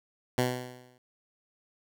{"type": "tone with exponential decay", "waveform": "10% pulse", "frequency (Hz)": 125.3, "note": "B2", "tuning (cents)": 25, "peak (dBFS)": -14, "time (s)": [0.38, 0.98], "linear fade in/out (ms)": 2, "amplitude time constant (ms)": 130, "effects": []}